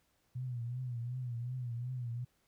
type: tone with vibrato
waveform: sine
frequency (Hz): 122.6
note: B2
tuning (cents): -12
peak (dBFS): -36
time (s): 0.35-2.25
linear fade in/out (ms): 10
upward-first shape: triangle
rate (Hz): 2.7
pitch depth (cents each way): 99
effects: pink hiss -75 dBFS RMS until 2.47 s